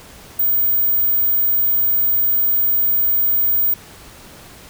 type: tone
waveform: sine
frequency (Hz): 15080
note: A#9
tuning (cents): +19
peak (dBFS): -13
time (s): 0.39-3.74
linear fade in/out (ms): 5
effects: pink hiss -41 dBFS RMS until 4.69 s